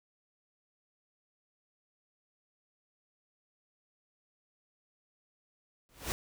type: noise with exponential growth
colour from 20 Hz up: pink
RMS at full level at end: -30 dBFS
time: 5.89-6.12 s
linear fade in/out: 0 ms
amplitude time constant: 48 ms
effects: none